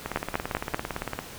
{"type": "two click trains", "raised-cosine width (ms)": 0.5, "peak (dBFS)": [-14, -9], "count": [21, 4], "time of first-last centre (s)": [[0.06, 1.19], [0.16, 0.745]], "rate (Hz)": [17.7, 5.13], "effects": ["pink hiss -42 dBFS RMS until 1.38 s"]}